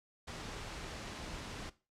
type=low-pass noise; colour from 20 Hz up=pink; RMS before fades=-45 dBFS; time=0.27-1.7 s; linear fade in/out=10 ms; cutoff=6400 Hz; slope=12 dB/octave; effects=noise-tail reverb RT60 0.3 s tail -17 dB re dry + low-pass 11000 Hz 12 dB/octave